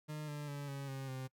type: tone with pitch steps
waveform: 40% pulse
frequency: 151.9 / 147.41 / 143.04 / 138.81 / 134.7 / 130.72 Hz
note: D#3 / D3 / D3 / C#3 / C#3 / C3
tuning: -41 / +7 / -45 / +3 / -49 / -1 cents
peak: -40 dBFS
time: 0.08-1.28 s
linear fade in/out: 20 ms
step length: 200 ms
effects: noise-tail reverb RT60 0.1 s tail -24 dB re dry